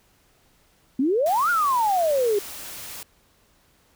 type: exponential two-way sweep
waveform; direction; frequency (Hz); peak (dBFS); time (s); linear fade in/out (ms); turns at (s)
sine; up then down; 246.5 to 1454 to 393; -18; 0.99-2.39; 5; 1.5
type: noise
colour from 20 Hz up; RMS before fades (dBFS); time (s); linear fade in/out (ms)
white; -37; 1.26-3.03; 2
effects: pink hiss -61 dBFS RMS until 3.95 s